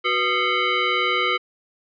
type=tone with frequency modulation; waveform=sine; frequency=489.4 Hz; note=B4; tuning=16 cents flat; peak=-18 dBFS; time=0.04-1.38 s; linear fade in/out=20 ms; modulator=860 Hz; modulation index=3.1; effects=resampled to 11025 Hz + 10-bit